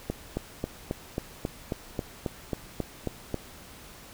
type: click train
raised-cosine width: 2 ms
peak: -15 dBFS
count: 13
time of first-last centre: 0.1-3.343 s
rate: 3.7 Hz
effects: pink hiss -48 dBFS RMS until 4.13 s